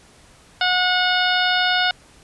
harmonic tone, 728 Hz, F#5, 28 cents flat, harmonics 1 / 2 / 3 / 4 / 5 / 6 / 7, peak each -22 / -20 / -28 / -24 / -24 / -29 / -31 dBFS, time 0.61-1.91 s, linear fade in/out 2 ms, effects pink hiss -50 dBFS RMS until 2.23 s + resampled to 24000 Hz

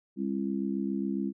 harmonic tone, 67.3 Hz, C2, 49 cents sharp, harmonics 3 / 4 / 5, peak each -31 / -33 / -35 dBFS, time 0.16-1.33 s, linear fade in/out 50 ms, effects none

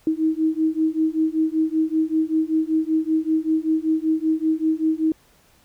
sine beating tone pair, 314.5 / 319.7 Hz, D#4 / D#4, +19 / +47 cents, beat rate 5.2 Hz, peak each -21 dBFS, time 0.07-5.12 s, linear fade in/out 2 ms, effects pink hiss -57 dBFS RMS until 5.64 s

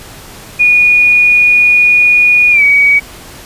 sine tone with pitch glide, 2452 to 2262 Hz, D#7 to C#7, -26 to +34 cents, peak -4 dBFS, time 0.59-3 s, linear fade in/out 20 ms, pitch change -140 cents, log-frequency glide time 2.51-2.63 s, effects pink hiss -32 dBFS RMS until 3.45 s + resampled to 32000 Hz

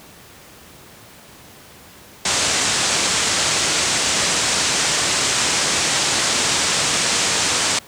white low-pass noise, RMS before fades -19 dBFS, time 2.25-7.79 s, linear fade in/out 5 ms, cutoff 8400 Hz, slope 48 dB/octave, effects pink hiss -43 dBFS RMS until 7.87 s + high-pass 80 Hz 12 dB/octave

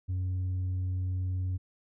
triangle tone with tanh clipping, 92.1 Hz, F#2, 7 cents flat, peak -29 dBFS, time 0.08-1.58 s, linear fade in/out 20 ms, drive 7 dB, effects none

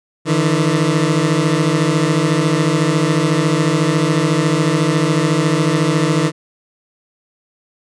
20% pulse beating tone pair, 150.2 / 164.2 Hz, D3 / E3, +39 / -6 cents, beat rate 14 Hz, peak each -11 dBFS, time 0.25-6.32 s, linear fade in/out 50 ms, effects resampled to 22050 Hz

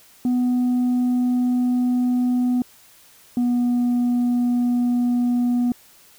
sine tone pair in turn, 247.9 / 243.5 Hz, B3 / B3, +7 / -24 cents, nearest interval unison, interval 31 cents, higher first, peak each -14 dBFS, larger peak neither, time 0.25-2.62 / 3.37-5.72 s, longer first, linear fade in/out 2 ms, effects tanh soft clip ceiling -16 dBFS + white hiss -51 dBFS RMS until 6.18 s

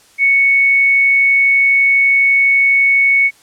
sine tone, 2217 Hz, C#7, in tune, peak -8 dBFS, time 0.18-3.31 s, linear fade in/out 50 ms, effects white hiss -48 dBFS RMS until 3.42 s + low-pass 10000 Hz 12 dB/octave

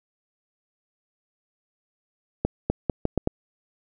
accelerating click train, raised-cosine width 2 ms, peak -8 dBFS, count 6, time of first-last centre 2.45-3.274 s, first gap 250 ms, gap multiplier 0.79, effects none

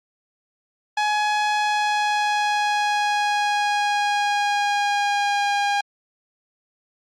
sawtooth tone with pitch glide, 841 to 811.4 Hz, G#5 to G#5, +22 to -41 cents, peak -15 dBFS, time 0.97-5.81 s, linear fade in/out 5 ms, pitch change -63 cents, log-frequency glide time 1.56-5.52 s, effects low-pass 5000 Hz 12 dB/octave + Opus 48 kbps

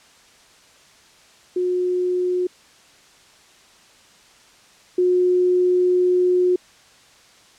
sine tone pair in turn, 361.5 / 361.5 Hz, F#4 / F#4, -40 / -40 cents, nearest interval unison, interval 0 cents, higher neither, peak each -18 / -14 dBFS, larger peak second, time 1.56-2.47 / 4.98-6.56 s, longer second, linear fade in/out 5 ms, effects white hiss -51 dBFS RMS until 7.58 s + low-pass 7000 Hz 12 dB/octave

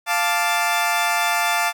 20% pulse chord, D minor, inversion first, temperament equal, 698.5 / 880 / 1174.7 Hz, F5 / A5 / D6, 0 / 0 / 0 cents, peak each -17 / -17 / -20 dBFS, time 0.06-1.73 s, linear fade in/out 50 ms, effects none

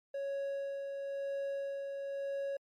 triangle tone with tremolo, 554.4 Hz, C#5, in tune, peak -32 dBFS, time 0.14-2.57 s, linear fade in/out 5 ms, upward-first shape sine, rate 0.98 Hz, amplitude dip 35%, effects MP3 64 kbps

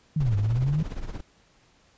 sine exponential two-way sweep, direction down then up, 162.6 to 98 to 162.6 Hz, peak -21 dBFS, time 0.16-0.83 s, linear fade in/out 5 ms, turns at 0.37 s
brown noise with tremolo, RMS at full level -30 dBFS, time 0.2-1.21 s, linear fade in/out 5 ms, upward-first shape triangle, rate 17 Hz, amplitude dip 80%
effects pink hiss -61 dBFS RMS until 1.97 s + resampled to 16000 Hz

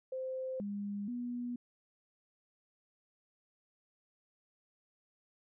sine tone with pitch steps, 520 / 202.9 / 243.2 Hz, C5 / G#3 / B3, -11 / -40 / -26 cents, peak -36 dBFS, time 0.12-1.56 s, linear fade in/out 5 ms, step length 480 ms, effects none

